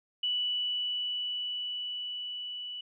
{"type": "tone with level ramp", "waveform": "sine", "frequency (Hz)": 2960, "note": "F#7", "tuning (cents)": 0, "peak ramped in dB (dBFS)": [-27, -37], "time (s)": [0.23, 2.81], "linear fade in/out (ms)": 5, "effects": []}